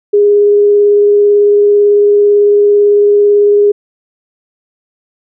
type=tone with vibrato; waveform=sine; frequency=410.8 Hz; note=G#4; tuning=19 cents flat; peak=-4 dBFS; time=0.13-3.72 s; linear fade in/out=10 ms; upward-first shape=triangle; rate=18 Hz; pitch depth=11 cents each way; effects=none